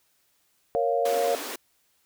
sine chord, Bb minor, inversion none, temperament equal, 466.2 / 554.4 / 698.5 Hz, Bb4 / Db5 / F5, 0 / 0 / 0 cents, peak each -26 dBFS, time 0.75-1.35 s, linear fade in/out 0 ms
pink high-pass noise, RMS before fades -35 dBFS, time 1.05-1.56 s, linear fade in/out 5 ms, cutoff 240 Hz, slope 96 dB/octave
effects white hiss -68 dBFS RMS until 2.05 s

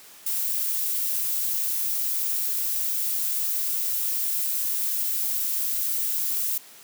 violet noise, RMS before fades -26 dBFS, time 0.26-6.58 s, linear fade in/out 5 ms, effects white hiss -48 dBFS RMS until 6.83 s + high-pass 150 Hz 12 dB/octave

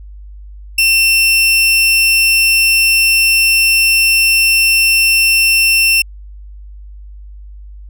sawtooth tone, 2700 Hz, E7, 41 cents sharp, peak -5 dBFS, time 0.78-6.02 s, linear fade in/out 5 ms, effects added 50 Hz sine -30 dBFS peak until 7.89 s

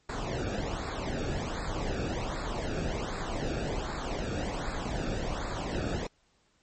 brown noise with flanger, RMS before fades -33 dBFS, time 0.09-6.07 s, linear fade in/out 5 ms, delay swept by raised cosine 0.33 to 1 ms, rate 1.3 Hz, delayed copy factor -0.7, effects pink hiss -69 dBFS RMS until 6.62 s + MP3 32 kbps

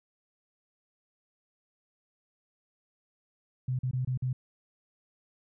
sine tone with dropouts, 127.8 Hz, C3, 40 cents flat, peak -27 dBFS, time 3.68-4.33 s, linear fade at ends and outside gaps 5 ms, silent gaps 3.79-3.832 / 3.912-3.932 / 4.049-4.073 / 4.175-4.222 s, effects none

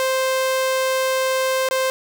sawtooth tone with dropouts, 523.3 Hz, C5, in tune, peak -14 dBFS, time 0-1.9 s, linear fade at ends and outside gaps 0 ms, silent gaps 1.688-1.71 s, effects none

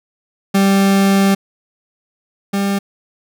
40% pulse tone pair in turn, 196 / 198.51 Hz, G3 / G3, 0 / +22 cents, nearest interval unison, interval 22 cents, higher second, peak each -9 / -14 dBFS, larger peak first, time 0.54-1.35 / 2.53-2.79 s, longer first, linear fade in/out 10 ms, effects none

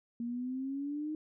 sine exponential sweep, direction up, 233.1 to 311.1 Hz, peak -34 dBFS, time 0.2-1.15 s, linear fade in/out 2 ms, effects none

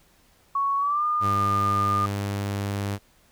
sine tone with pitch glide, 1112 to 1212.6 Hz, C#6 to D#6, +5 to -45 cents, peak -21 dBFS, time 0.55-2.06 s, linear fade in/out 5 ms, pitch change +150 cents, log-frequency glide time 0.77-1.05 s
sawtooth tone, 100.4 Hz, G2, 42 cents sharp, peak -22 dBFS, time 1.2-2.99 s, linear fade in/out 50 ms
effects pink hiss -60 dBFS RMS until 3.31 s

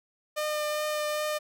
sawtooth tone with vibrato, 604 Hz, D5, 48 cents sharp, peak -24 dBFS, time 0.36-1.39 s, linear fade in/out 20 ms, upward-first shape triangle, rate 2.5 Hz, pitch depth 12 cents each way, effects none

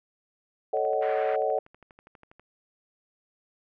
sine chord, D# half-diminished seventh, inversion second, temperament equal with one note detuned, 440 / 554.4 / 622.3 / 748.6 Hz, A4 / C#5 / D#5 / F#5, 0 / 0 / 0 / +20 cents, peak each -29 dBFS, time 0.73-1.59 s, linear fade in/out 5 ms
click train, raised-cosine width 0.5 ms, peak -36 dBFS, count 21, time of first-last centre 0.77-2.396 s, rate 12.3 Hz
pink band-pass noise, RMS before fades -40 dBFS, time 1.02-1.36 s, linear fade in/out 2 ms, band 1200 to 2000 Hz, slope 24 dB/octave
effects none

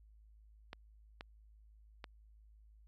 clicks, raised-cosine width 0.3 ms, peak -29 dBFS, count 3, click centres 0.731 / 1.209 / 2.042 s, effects added 53 Hz sine -59 dBFS peak until 2.87 s

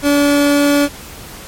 30% pulse tone, 287.2 Hz, D4, 39 cents flat, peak -7 dBFS, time 0.02-0.89 s, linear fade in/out 50 ms, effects pink hiss -33 dBFS RMS until 1.47 s + MP3 64 kbps

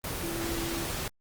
sine tone in noise, 335.7 Hz, E4, 32 cents sharp, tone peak -34 dBFS, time 0.23-0.84 s, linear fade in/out 2 ms, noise pink, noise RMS -34 dBFS, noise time 0.04-1.08 s, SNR -3 dB, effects Opus 24 kbps

